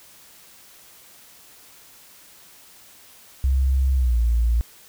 sine tone with pitch glide, 66.2 to 57.96 Hz, C2 to A#1, +21 to -9 cents, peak -16 dBFS, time 3.44-4.61 s, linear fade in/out 0 ms, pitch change -230 cents, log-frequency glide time 3.95-4.18 s, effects white hiss -49 dBFS RMS until 4.88 s

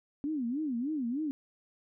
sine tone with vibrato, 270 Hz, C#4, 45 cents flat, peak -30 dBFS, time 0.24-1.31 s, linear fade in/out 0 ms, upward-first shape sine, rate 3.3 Hz, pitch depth 270 cents each way, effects none

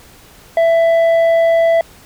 sine tone with tanh clipping, 664 Hz, E5, 12 cents sharp, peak -10 dBFS, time 0.57-1.81 s, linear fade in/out 2 ms, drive 6 dB, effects pink hiss -43 dBFS RMS until 2.05 s

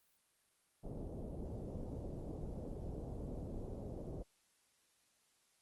pink low-pass noise, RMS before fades -45 dBFS, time 0.83-4.23 s, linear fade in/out 10 ms, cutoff 590 Hz, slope 24 dB/octave, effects white hiss -75 dBFS RMS until 5.61 s + Opus 32 kbps

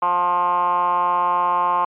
10% pulse tone with band-pass filter, 176.7 Hz, F3, 21 cents sharp, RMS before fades -19 dBFS, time 0.02-1.85 s, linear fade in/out 5 ms, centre 1000 Hz, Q 8.6, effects resampled to 8000 Hz

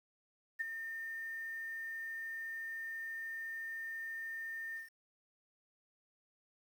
sine tone with ADSR envelope, 1813 Hz, A#6, 49 cents flat, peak -31 dBFS, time 0.59-4.9 s, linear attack 20 ms, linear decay 14 ms, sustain -9 dB, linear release 140 ms, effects 10-bit

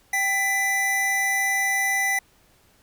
square tone pair together, 784 / 1992.7 Hz, G5 / B6, 0 / +15 cents, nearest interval octave + major third, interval 1615 cents, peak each -29 / -22 dBFS, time 0.13-2.19 s, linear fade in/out 5 ms, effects pink hiss -59 dBFS RMS until 2.82 s

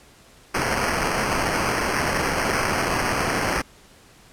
violet noise with sample-and-hold, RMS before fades -23 dBFS, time 0.54-3.62 s, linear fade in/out 10 ms, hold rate 3675 Hz, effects pink hiss -51 dBFS RMS until 4.32 s + low-pass 11000 Hz 12 dB/octave

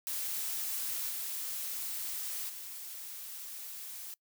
blue noise with level steps, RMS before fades -36 / -38 / -44 dBFS, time 0.07-4.14 s, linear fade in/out 0 ms, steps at 1.09 / 2.48 s, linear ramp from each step 20 ms, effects noise-tail reverb RT60 0.1 s tail -24 dB re dry

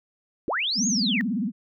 sine linear two-way sweep, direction up then down, 236.1 to 6780 to 1763 Hz, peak -23 dBFS, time 0.48-1.21 s, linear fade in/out 0 ms, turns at 0.87 s
sine tone with vibrato, 220 Hz, A3, in tune, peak -23 dBFS, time 0.75-1.52 s, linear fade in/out 50 ms, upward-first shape sine, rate 18 Hz, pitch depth 260 cents each way
effects none

